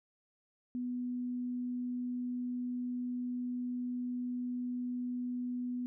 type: tone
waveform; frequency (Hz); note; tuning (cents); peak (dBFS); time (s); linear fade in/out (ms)
sine; 247.1; B3; +1; -34; 0.75-5.86; 0
effects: none